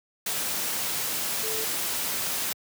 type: tone in noise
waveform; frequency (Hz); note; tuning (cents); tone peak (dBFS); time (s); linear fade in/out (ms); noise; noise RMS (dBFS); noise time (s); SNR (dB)
sine; 440; A4; 0; -34; 1.43-1.65; 5; white; -29; 0.26-2.53; -8
effects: high-pass 100 Hz 12 dB/octave